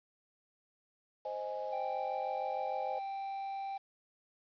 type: chord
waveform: sine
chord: Ab major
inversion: first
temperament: equal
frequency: 523.3 / 622.3 / 830.6 Hz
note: C5 / Eb5 / Ab5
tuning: 0 / 0 / 0 cents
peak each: -40 / -41 / -41 dBFS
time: 1.25-2.99 s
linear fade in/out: 5 ms
type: tone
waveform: triangle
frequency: 784 Hz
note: G5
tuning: in tune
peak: -35 dBFS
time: 1.72-3.78 s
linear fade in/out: 10 ms
effects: resampled to 11025 Hz + 10-bit